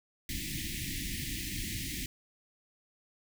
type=band-stop noise; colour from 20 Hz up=pink; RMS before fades=-37 dBFS; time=0.29-2.06 s; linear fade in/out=2 ms; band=340 to 1800 Hz; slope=96 dB/octave; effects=none